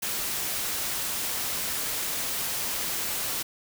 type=noise; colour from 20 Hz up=white; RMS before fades=-30 dBFS; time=0.02-3.43 s; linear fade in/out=10 ms; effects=none